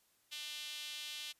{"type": "tone with high-pass filter", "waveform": "sawtooth", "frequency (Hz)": 298.7, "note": "D4", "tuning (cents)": 29, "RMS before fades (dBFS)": -45, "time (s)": [0.31, 1.33], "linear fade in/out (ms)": 20, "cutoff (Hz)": 3200, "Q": 2.8, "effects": ["white hiss -73 dBFS RMS until 1.39 s", "resampled to 32000 Hz"]}